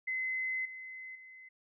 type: tone with level steps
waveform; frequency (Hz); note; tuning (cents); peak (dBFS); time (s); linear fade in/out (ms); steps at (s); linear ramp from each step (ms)
sine; 2045; C7; -40; -32 / -43 / -50; 0.07-1.49; 10; 0.65 / 1.15; 5
effects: none